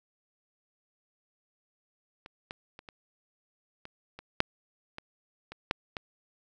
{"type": "clicks", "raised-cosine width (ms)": 0.3, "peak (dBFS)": [-29, -22, -29, -29, -27, -27, -6, -23, -26, -10, -19], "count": 11, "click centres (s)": [2.261, 2.509, 2.791, 2.888, 3.854, 4.19, 4.404, 4.984, 5.52, 5.711, 5.968], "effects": []}